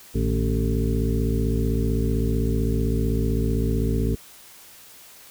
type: harmonic tone with a mistuned harmonic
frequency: 55.7 Hz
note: A1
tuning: 22 cents sharp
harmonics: 1 / 2 / 3 / 4 / 5 / 7 / 8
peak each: -23 / -26 / -31 / -28 / -30 / -31 / -32 dBFS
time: 0.14-4.16 s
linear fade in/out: 20 ms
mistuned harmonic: 3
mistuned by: -120 cents
effects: white hiss -47 dBFS RMS until 5.3 s